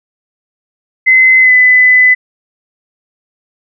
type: tone with pitch glide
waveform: sine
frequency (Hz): 2047 to 2006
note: C7 to B6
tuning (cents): -38 to +26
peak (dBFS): -3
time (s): 1.06-2.15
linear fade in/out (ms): 20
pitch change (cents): -36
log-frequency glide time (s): 1.41-1.52
effects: none